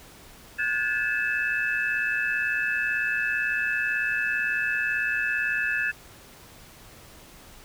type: tone cluster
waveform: sine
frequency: 1446 / 1603 / 1721 / 2616 Hz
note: F#6 / G6 / A6 / E7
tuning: -40 / +38 / -39 / -14 cents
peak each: -32 / -31 / -26 / -30 dBFS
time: 0.58-5.92 s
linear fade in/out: 20 ms
effects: pink hiss -49 dBFS RMS until 7.64 s